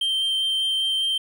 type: tone with vibrato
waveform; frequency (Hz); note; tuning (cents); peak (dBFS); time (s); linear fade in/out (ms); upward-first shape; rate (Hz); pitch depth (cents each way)
triangle; 3138; G7; +1; -19; 0.01-1.18; 5; sine; 5; 8
effects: none